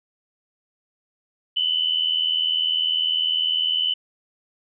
sine tone pair together, 2960 / 3040 Hz, F#7 / F#7, 0 / +46 cents, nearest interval unison, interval 46 cents, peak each -22 dBFS, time 1.56-3.94 s, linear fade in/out 10 ms, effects none

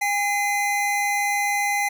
square tone pair together, 814 / 2051 Hz, G#5 / C7, -35 / -35 cents, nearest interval octave + major third, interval 1600 cents, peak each -24 dBFS, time 0.01-1.89 s, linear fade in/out 10 ms, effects none

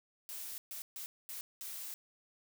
blue noise bursts at uneven times, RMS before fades -44 dBFS, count 5, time 0.29-0.58 / 0.71-0.82 / 0.96-1.06 / 1.29-1.41 / 1.61-1.94 s, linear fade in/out 0 ms, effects none

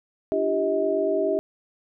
sine tone cluster, 296.8 / 344.4 / 393.8 / 635 Hz, D4 / F4 / G4 / D#5, +18 / -24 / +8 / +35 cents, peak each -30 / -30 / -24 / -24 dBFS, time 0.32-1.39 s, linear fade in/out 0 ms, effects none

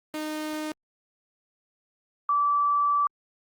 sawtooth / sine tone pair in turn, 307.5 / 1158.6 Hz, D#4 / D6, -20 / -24 cents, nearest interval octave + major seventh, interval 2296 cents, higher second, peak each -26 / -20 dBFS, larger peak second, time 0.14-0.72 / 2.29-3.07 s, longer second, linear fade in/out 2 ms, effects Opus 24 kbps

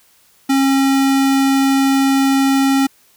square tone, 271.3 Hz, C#4, 37 cents flat, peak -12 dBFS, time 0.49-2.87 s, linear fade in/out 10 ms, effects white hiss -53 dBFS RMS until 3.16 s

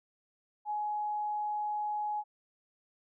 sine tone, 840 Hz, G#5, 19 cents sharp, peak -31 dBFS, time 0.65-2.24 s, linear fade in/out 50 ms, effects none

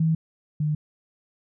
sine tone pair in turn, 160.9 / 151.33 Hz, E3 / D#3, -42 / -48 cents, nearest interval minor second, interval 106 cents, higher first, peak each -18 / -21 dBFS, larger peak first, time 0-0.15 / 0.6-0.75 s, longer neither, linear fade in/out 5 ms, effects none

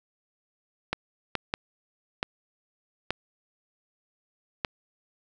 clicks, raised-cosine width 0.3 ms, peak -10 dBFS, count 6, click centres 0.93 / 1.353 / 1.539 / 2.229 / 3.106 / 4.648 s, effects none

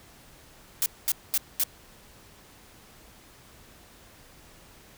blue noise bursts, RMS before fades -24 dBFS, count 4, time 0.82-1.636 s, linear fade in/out 0 ms, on 39 ms, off 220 ms, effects pink hiss -53 dBFS RMS until 4.97 s

